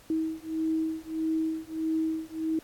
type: beating tone pair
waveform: sine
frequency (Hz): 318.7 / 320.3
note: D#4 / E4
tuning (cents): +42 / -50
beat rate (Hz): 1.6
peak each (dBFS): -30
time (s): 0.1-2.59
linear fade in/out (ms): 2
effects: pink hiss -55 dBFS RMS until 2.63 s + AAC 64 kbps